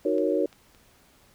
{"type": "chord", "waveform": "sine", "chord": "D# minor seventh", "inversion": "none", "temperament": "equal", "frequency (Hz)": [311.1, 370, 466.2, 554.4], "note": ["D#4", "F#4", "A#4", "C#5"], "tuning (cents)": [0, 0, 0, 0], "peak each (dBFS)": -27, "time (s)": [0.05, 0.46], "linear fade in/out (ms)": 5}
{"type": "clicks", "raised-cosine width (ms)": 0.2, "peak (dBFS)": [-32, -33, -38], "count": 3, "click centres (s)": [0.182, 0.528, 0.748]}
{"effects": ["pink hiss -59 dBFS RMS until 1.34 s"]}